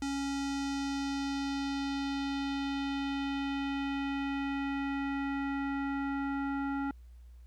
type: tone with low-pass filter sweep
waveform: square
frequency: 277.2 Hz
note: C#4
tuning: in tune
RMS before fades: -34 dBFS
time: 0.02-6.91 s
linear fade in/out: 2 ms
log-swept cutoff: 6900 to 1400 Hz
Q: 1.7
effects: added 60 Hz sine -49 dBFS peak until 7.46 s + pink hiss -73 dBFS RMS until 7.46 s